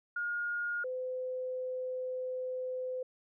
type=tone pair in turn; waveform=sine; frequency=1426 / 509.9 Hz; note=F6 / C5; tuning=+36 / -45 cents; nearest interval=octave + tritone; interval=1781 cents; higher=first; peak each=-32 / -34 dBFS; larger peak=first; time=0.16-0.84 / 0.84-3.03 s; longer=second; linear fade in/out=5 ms; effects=none